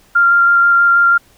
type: tone with vibrato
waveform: sine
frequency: 1390 Hz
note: F6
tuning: 9 cents flat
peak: -7 dBFS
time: 0.15-1.18 s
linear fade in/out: 10 ms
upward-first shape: square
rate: 6.2 Hz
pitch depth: 8 cents each way
effects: pink hiss -50 dBFS RMS until 1.37 s